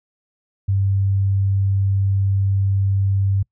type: tone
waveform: sine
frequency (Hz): 97.9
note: G2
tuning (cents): -2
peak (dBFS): -15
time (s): 0.68-3.43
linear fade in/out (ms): 10
effects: noise-tail reverb RT60 0.1 s tail -25 dB re dry